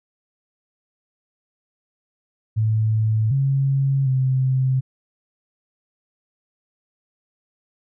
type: tone with pitch steps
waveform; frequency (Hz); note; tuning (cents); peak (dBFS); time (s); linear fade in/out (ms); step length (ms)
sine; 109.6 / 136.6 / 130.8; A2 / C#3 / C3; -6 / -25 / 0; -16; 2.56-4.81; 20; 750
effects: none